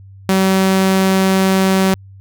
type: tone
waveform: sawtooth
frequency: 190.6 Hz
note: G3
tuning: 48 cents flat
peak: -7 dBFS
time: 0.29-1.94 s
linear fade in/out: 0 ms
effects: added 97 Hz sine -36 dBFS peak until 2.2 s